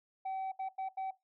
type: tone bursts at uneven times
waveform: sine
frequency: 765 Hz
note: G5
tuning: 42 cents flat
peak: -32 dBFS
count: 4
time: 0.25-0.52 / 0.59-0.69 / 0.78-0.89 / 0.97-1.11 s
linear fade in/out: 10 ms
effects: noise-tail reverb RT60 0.2 s tail -19 dB re dry + tanh soft clip ceiling -34 dBFS